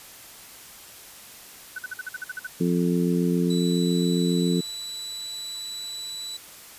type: tone bursts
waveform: sine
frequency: 1500 Hz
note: F#6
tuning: 23 cents sharp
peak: -29 dBFS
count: 10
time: 1.76-2.47 s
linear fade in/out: 5 ms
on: 26 ms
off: 50 ms
type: harmonic tone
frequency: 87.31 Hz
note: F2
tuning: in tune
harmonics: 2 / 3 / 4 / 5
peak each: -22 / -26 / -28 / -30 dBFS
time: 2.6-4.61 s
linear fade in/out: 10 ms
type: tone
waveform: 35% pulse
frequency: 3951 Hz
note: B7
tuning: in tune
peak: -30 dBFS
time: 3.5-6.37 s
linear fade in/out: 5 ms
effects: white hiss -45 dBFS RMS until 6.78 s + resampled to 32000 Hz